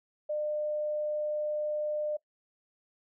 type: tone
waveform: sine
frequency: 602 Hz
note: D5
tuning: 43 cents sharp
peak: -29 dBFS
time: 0.29-2.17 s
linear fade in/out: 10 ms
effects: noise-tail reverb RT60 0.1 s tail -20 dB re dry